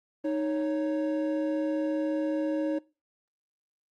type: tone pair together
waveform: triangle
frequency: 310.4 / 555 Hz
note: D#4 / C#5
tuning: -4 / +2 cents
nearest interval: minor seventh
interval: 1006 cents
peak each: -26 / -29 dBFS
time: 0.24-2.79 s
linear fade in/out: 10 ms
effects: noise-tail reverb RT60 0.3 s tail -22 dB re dry + Opus 24 kbps